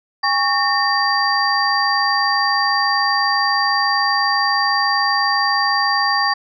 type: tone cluster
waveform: sine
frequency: 816 / 1113 / 1823 / 4707 Hz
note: G#5 / C#6 / A#6 / D8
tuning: -31 / +7 / -39 / +3 cents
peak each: -20 dBFS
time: 0.23-6.34 s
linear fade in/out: 10 ms
effects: none